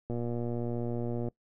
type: click train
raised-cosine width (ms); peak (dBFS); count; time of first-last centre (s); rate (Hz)
2; -22; 142; 0.1-1.285; 119
effects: noise-tail reverb RT60 0.1 s tail -22 dB re dry